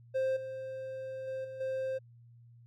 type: tone with level steps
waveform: triangle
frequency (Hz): 526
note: C5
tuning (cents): +9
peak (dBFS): -26 / -36 / -33 / -39 / -30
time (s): 0.14-1.99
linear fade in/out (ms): 20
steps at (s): 0.36 / 1.27 / 1.44 / 1.6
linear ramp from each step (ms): 10
effects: added 118 Hz sine -54 dBFS peak until 2.66 s